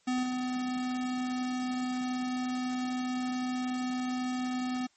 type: tone with level steps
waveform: square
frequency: 252.4 Hz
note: B3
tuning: 38 cents sharp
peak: -28 / -31 dBFS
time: 0.07-4.87 s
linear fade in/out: 10 ms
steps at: 0.23 s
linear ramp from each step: 2 ms
effects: white hiss -68 dBFS RMS until 4.96 s + MP3 32 kbps